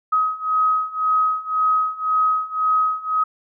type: beating tone pair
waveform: sine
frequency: 1265 / 1266.9 Hz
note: D#6 / D#6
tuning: +28 / +31 cents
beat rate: 1.9 Hz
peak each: -21 / -19 dBFS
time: 0.12-3.24 s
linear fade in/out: 10 ms
effects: none